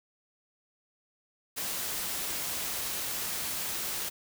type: noise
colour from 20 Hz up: white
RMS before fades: -34 dBFS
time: 1.56-4.1 s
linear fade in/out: 20 ms
effects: none